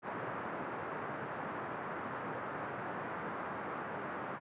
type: band-pass noise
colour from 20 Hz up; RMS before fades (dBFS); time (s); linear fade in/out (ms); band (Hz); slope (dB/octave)
white; -41; 0.02-4.4; 50; 110 to 1500; 24
effects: resampled to 8000 Hz